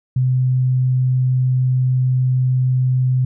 sine tone, 128.1 Hz, C3, 36 cents flat, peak -13 dBFS, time 0.16-3.25 s, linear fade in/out 5 ms, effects none

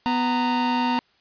45% pulse tone pair together, 248.6 / 924 Hz, B3 / A#5, +12 / -16 cents, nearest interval octave + major seventh, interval 2272 cents, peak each -23 dBFS, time 0.06-0.99 s, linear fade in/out 0 ms, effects white hiss -62 dBFS RMS until 1.2 s + resampled to 11025 Hz

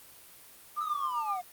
sine tone with tremolo, 1200 Hz, D6, 37 cents sharp, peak -28 dBFS, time 0.76-1.4 s, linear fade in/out 20 ms, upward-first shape triangle, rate 7.7 Hz, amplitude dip 85%
triangle linear sweep, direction down, 1317 to 698.5 Hz, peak -31 dBFS, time 0.8-1.42 s, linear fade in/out 20 ms
effects white hiss -53 dBFS RMS until 1.52 s + Opus 32 kbps

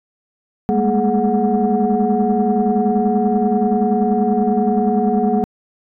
sine tone cluster, 201.6 / 212.1 / 231.9 / 422.2 / 735 Hz, G3 / G#3 / A#3 / G#4 / F#5, +49 / +37 / -9 / +29 / -12 cents, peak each -19 dBFS, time 0.69-5.44 s, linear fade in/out 0 ms, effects tanh soft clip ceiling -6 dBFS

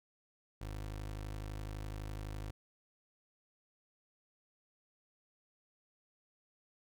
25% pulse tone, 51.91 Hz, G#1, in tune, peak -37 dBFS, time 0.61-2.51 s, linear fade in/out 5 ms, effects none

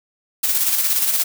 blue noise with tremolo, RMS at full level -17 dBFS, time 0.43-1.24 s, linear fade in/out 10 ms, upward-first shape square, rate 17 Hz, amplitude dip 40%, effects none

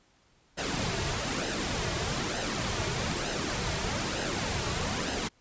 pink noise with flanger, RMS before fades -31 dBFS, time 0.57-5.29 s, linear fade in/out 20 ms, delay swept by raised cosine 0.86 to 3.96 ms, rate 1.1 Hz, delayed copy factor -0.55, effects pink hiss -65 dBFS RMS until 5.4 s + resampled to 16000 Hz

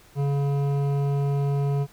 sine tone with hard clipping, 141 Hz, C#3, 30 cents sharp, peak -23 dBFS, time 0.15-1.87 s, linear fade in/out 50 ms, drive 12 dB, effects pink hiss -54 dBFS RMS until 1.92 s

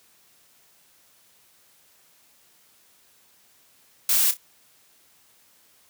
blue noise with echo, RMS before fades -20 dBFS, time 4.09-4.31 s, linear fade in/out 2 ms, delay 30 ms, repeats 2, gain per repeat -12 dB, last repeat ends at 4.37 s, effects white hiss -59 dBFS RMS until 5.89 s + high-pass 60 Hz 12 dB/octave

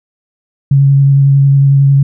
sine tone with vibrato, 138.59 Hz, C#3, in tune, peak -4 dBFS, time 0.71-2.03 s, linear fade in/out 5 ms, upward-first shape triangle, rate 11 Hz, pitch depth 17 cents each way, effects none

